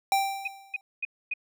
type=tone with exponential decay; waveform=square; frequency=784 Hz; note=G5; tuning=in tune; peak=-20 dBFS; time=0.12-0.81 s; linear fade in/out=1 ms; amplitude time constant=150 ms
type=tone bursts; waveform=sine; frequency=2489 Hz; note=D#7; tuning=in tune; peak=-27 dBFS; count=4; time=0.45-1.338 s; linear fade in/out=5 ms; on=27 ms; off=260 ms
effects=none